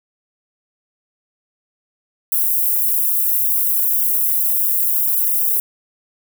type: high-pass noise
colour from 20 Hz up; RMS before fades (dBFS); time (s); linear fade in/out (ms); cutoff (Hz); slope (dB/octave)
white; -17; 2.32-5.6; 2; 12000; 24
effects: none